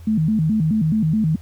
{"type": "tone with vibrato", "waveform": "sine", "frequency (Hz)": 185, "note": "F#3", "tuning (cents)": 0, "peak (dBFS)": -15, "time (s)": [0.07, 1.36], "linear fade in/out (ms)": 5, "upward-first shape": "square", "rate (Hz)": 4.7, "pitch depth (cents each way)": 280, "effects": ["added 84 Hz sine -36 dBFS peak until 1.41 s", "pink hiss -53 dBFS RMS until 1.41 s"]}